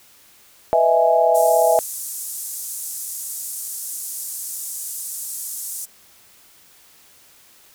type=chord; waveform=sine; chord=E major seventh; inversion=second; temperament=equal; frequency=493.9 / 622.3 / 659.3 / 830.6 Hz; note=B4 / D#5 / E5 / G#5; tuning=0 / 0 / 0 / 0 cents; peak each=-21 / -21 / -15 / -19 dBFS; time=0.73-1.79 s; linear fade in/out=0 ms
type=band-pass noise; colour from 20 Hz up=pink; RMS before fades=-30 dBFS; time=1.34-5.86 s; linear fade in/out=20 ms; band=7400 to 14000 Hz; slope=24 dB/octave
effects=white hiss -51 dBFS RMS until 7.74 s